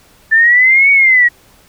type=linear two-way sweep; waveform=sine; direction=up then down; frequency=1760 to 2249 to 1893 Hz; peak=-5 dBFS; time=0.31-1.29 s; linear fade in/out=20 ms; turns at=0.91 s; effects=pink hiss -47 dBFS RMS until 1.68 s